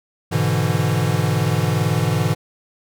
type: chord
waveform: square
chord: E dominant seventh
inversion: first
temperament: equal with one note detuned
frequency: 103.83 / 124.26 / 146.83 / 164.81 Hz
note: G#2 / B2 / D3 / E3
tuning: 0 / +11 / 0 / 0 cents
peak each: -23 dBFS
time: 0.31-2.35 s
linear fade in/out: 20 ms
effects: none